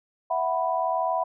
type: chord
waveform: sine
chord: E suspended second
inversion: none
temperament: equal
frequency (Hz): 659.3 / 740 / 987.8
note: E5 / F#5 / B5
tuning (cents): 0 / 0 / 0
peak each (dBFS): -27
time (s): 0.3-1.24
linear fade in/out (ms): 10
effects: none